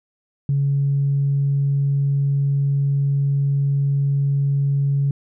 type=tone; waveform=sine; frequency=140 Hz; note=C#3; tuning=18 cents sharp; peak=-15 dBFS; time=0.49-5.11 s; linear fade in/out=2 ms; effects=tanh soft clip ceiling -11 dBFS